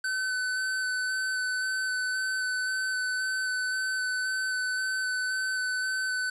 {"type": "tone with vibrato", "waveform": "square", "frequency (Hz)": 1517, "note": "F#6", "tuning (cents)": 43, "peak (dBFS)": -28, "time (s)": [0.04, 6.3], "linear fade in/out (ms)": 5, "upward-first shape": "square", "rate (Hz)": 1.9, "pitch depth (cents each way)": 9, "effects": ["resampled to 24000 Hz", "9-bit"]}